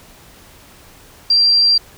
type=tone; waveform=sine; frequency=4728 Hz; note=D8; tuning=11 cents sharp; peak=-9 dBFS; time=1.3-1.78 s; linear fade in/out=5 ms; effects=pink hiss -44 dBFS RMS until 1.97 s